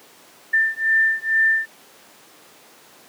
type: beating tone pair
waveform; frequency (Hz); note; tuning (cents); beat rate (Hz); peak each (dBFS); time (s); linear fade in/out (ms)
sine; 1785 / 1787.2; A6 / A6; +24 / +27; 2.2; -19; 0.53-1.66; 10
effects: pink hiss -48 dBFS RMS until 3.08 s + high-pass 300 Hz 12 dB/octave